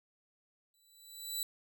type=tone with exponential growth; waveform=15% pulse; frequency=3964 Hz; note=B7; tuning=6 cents sharp; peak=-25 dBFS; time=0.74-1.43 s; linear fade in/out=1 ms; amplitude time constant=150 ms; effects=none